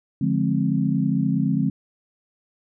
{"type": "chord", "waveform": "sine", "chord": "D half-diminished seventh", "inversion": "none", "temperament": "just", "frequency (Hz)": [146.83, 176.2, 211.4, 264.3], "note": ["D3", "F3", "Ab3", "C4"], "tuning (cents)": [0, 16, 31, 18], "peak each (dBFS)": -24, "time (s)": [0.21, 1.7], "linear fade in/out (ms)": 5, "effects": []}